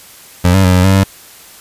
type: tone with pitch steps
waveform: 25% pulse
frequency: 89.2 / 96.1 / 91.6 / 91 / 96.1 / 96.9 Hz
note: F2 / G2 / F#2 / F#2 / G2 / G2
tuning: +37 / -34 / -17 / -28 / -34 / -20 cents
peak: -3 dBFS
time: 0.44-1.04 s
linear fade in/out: 10 ms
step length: 100 ms
effects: white hiss -38 dBFS RMS until 1.6 s + resampled to 32000 Hz